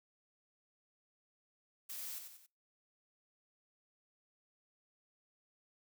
blue noise with echo, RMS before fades -45 dBFS, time 1.89-2.19 s, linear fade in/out 10 ms, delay 92 ms, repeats 3, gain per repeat -6 dB, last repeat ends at 2.466 s, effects noise-tail reverb RT60 0.3 s tail -25 dB re dry

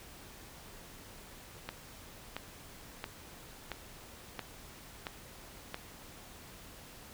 click train, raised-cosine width 0.3 ms, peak -21 dBFS, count 7, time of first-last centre 1.69-5.744 s, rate 1.48 Hz, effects pink hiss -52 dBFS RMS until 7.13 s

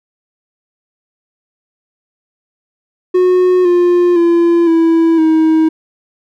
triangle tone with pitch steps, 364.7 / 352.5 / 340.7 / 329.3 / 318.2 Hz, F#4 / F4 / F4 / E4 / D#4, -25 / +16 / -43 / -2 / +39 cents, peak -5 dBFS, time 3.14-5.69 s, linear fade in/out 10 ms, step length 510 ms, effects none

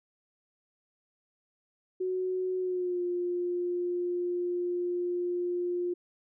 sine tone with pitch glide, 370 to 353.5 Hz, F#4 to F4, 0 to +21 cents, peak -28 dBFS, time 2-5.94 s, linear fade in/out 10 ms, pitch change -79 cents, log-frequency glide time 2.59-3.02 s, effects none

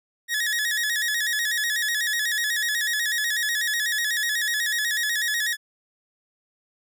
sawtooth tone with vibrato, 1794 Hz, A6, 33 cents sharp, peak -19 dBFS, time 0.28-5.57 s, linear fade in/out 50 ms, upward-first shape square, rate 8.1 Hz, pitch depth 81 cents each way, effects none

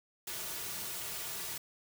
white noise with comb filter, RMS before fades -40 dBFS, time 0.27-1.58 s, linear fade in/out 5 ms, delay 3.8 ms, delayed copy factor -0.6, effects none

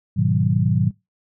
sine chord, G# minor seventh, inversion none, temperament equal, 103.83 / 123.47 / 155.56 / 185 Hz, G#2 / B2 / D#3 / F#3, 0 / 0 / 0 / 0 cents, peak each -21 dBFS, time 0.16-0.91 s, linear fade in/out 20 ms, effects noise-tail reverb RT60 0.2 s tail -21 dB re dry

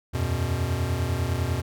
square chord, E suspended second, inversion none, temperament equal, 82.41 / 92.5 / 123.47 Hz, E2 / F#2 / B2, 0 / 0 / 0 cents, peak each -29 dBFS, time 0.13-1.62 s, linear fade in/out 20 ms, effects none

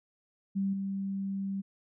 sine tone with level steps, 195.4 Hz, G3, 5 cents flat, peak -27 / -31 dBFS, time 0.55-1.62 s, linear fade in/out 20 ms, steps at 0.73 s, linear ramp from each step 5 ms, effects none

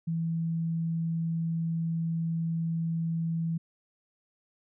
sine tone, 164.81 Hz, E3, in tune, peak -27 dBFS, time 0.07-3.58 s, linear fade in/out 10 ms, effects none

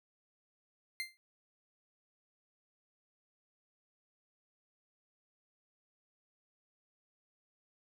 30% pulse tone with exponential decay, 2090 Hz, C7, 2 cents flat, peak -30 dBFS, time 1-1.17 s, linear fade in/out 0 ms, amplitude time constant 35 ms, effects none

